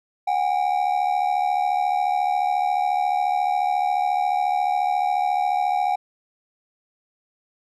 triangle ring-modulated tone, 770 Hz, G5, 31 cents flat, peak -14 dBFS, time 0.27-5.96 s, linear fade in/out 10 ms, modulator 37.1 Hz, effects none

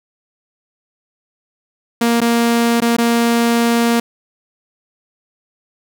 sawtooth tone with dropouts, 234 Hz, A#3, 7 cents sharp, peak -8 dBFS, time 2.01-4 s, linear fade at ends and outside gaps 5 ms, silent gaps 2.205-2.214 / 2.804-2.819 / 2.967-2.983 s, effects none

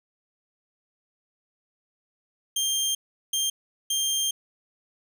20% pulse tone bursts at uneven times, 3185 Hz, G7, 27 cents sharp, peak -18 dBFS, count 3, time 2.56-2.95 / 3.33-3.5 / 3.9-4.31 s, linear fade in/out 5 ms, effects none

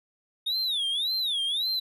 triangle tone with vibrato, 3633 Hz, A#7, 45 cents flat, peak -24 dBFS, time 0.46-1.8 s, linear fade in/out 10 ms, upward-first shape sine, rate 1.8 Hz, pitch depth 230 cents each way, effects none

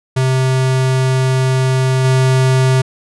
square tone with level steps, 130.6 Hz, C3, 3 cents flat, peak -12 / -10 dBFS, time 0.16-2.82 s, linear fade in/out 10 ms, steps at 2.04 s, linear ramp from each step 10 ms, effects resampled to 24000 Hz

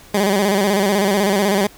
15% pulse tone with vibrato, 199.4 Hz, G3, 30 cents sharp, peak -8 dBFS, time 0.14-1.67 s, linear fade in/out 5 ms, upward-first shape square, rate 16 Hz, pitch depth 71 cents each way, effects pink hiss -44 dBFS RMS until 1.77 s

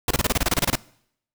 pink noise bursts, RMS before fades -20 dBFS, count 13, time 0.08-0.755 s, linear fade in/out 2 ms, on 27 ms, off 27 ms, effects noise-tail reverb RT60 0.7 s tail -23 dB re dry

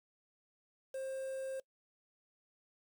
triangle tone with quantisation, 531 Hz, C5, 25 cents sharp, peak -36 dBFS, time 0.94-1.6 s, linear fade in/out 5 ms, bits 9, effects noise-tail reverb RT60 0.1 s tail -23 dB re dry

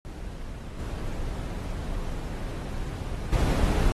brown noise with level steps, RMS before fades -37 / -32 / -22 dBFS, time 0.05-3.92 s, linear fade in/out 0 ms, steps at 0.78 / 3.32 s, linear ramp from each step 10 ms, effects AAC 32 kbps

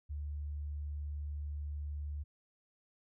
sine tone, 73.42 Hz, D2, in tune, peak -37 dBFS, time 0.09-2.24 s, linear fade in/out 20 ms, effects none

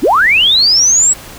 sine linear sweep, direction up, 193.2 to 7902 Hz, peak -6 dBFS, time 0.02-1.14 s, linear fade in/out 20 ms, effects pink hiss -32 dBFS RMS until 1.38 s

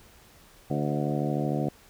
harmonic tone with a mistuned harmonic, 73.2 Hz, D2, 5 cents flat, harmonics 2 / 3 / 4 / 5 / 6 / 7 / 8 / 9 / 10, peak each -29 / -32 / -32 / -35 / -40 / -36 / -39 / -39 / -37 dBFS, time 0.7-1.69 s, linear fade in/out 5 ms, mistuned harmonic 8, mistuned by +18 cents, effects pink hiss -55 dBFS RMS until 1.89 s

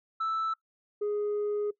sine tone pair in turn, 1318.5 / 415.3 Hz, E6 / G#4, 0 / 0 cents, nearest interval octave + minor sixth, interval 2000 cents, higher first, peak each -25 dBFS, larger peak neither, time 0.2-0.54 / 1.01-1.71 s, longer second, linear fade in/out 10 ms, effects noise-tail reverb RT60 0.1 s tail -21 dB re dry + tanh soft clip ceiling -26 dBFS

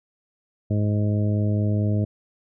harmonic tone, 104.5 Hz, G#2, 11 cents sharp, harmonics 1 / 2 / 3 / 4 / 5 / 6, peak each -20 / -26 / -31 / -36 / -37 / -35 dBFS, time 0.7-2.05 s, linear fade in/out 10 ms, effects none

